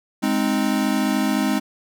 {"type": "chord", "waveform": "square", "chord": "Ab major", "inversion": "none", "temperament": "equal", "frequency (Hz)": [207.7, 261.6, 311.1], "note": ["Ab3", "C4", "Eb4"], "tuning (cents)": [0, 0, 0], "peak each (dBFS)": [-23, -23, -25], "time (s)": [0.22, 1.6], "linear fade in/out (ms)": 20, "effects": []}